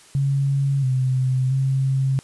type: tone with pitch steps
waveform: sine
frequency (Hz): 138.4 / 129.4 / 134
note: C#3 / C3 / C3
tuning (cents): -2 / -19 / +42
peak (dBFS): -17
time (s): 0.15-2.19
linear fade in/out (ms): 0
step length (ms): 680
effects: white hiss -49 dBFS RMS until 2.23 s + resampled to 24000 Hz